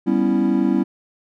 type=chord; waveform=triangle; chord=C# half-diminished seventh; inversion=second; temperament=equal; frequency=196 / 246.9 / 277.2 / 329.6 Hz; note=G3 / B3 / C#4 / E4; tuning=0 / 0 / 0 / 0 cents; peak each=-19 dBFS; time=0.06-0.84 s; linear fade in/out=20 ms; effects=none